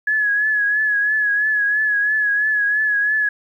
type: tone with vibrato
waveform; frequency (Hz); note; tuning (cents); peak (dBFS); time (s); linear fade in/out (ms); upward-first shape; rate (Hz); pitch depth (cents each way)
sine; 1691; G#6; +31; -15; 0.07-3.29; 5; triangle; 3; 53
effects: 9-bit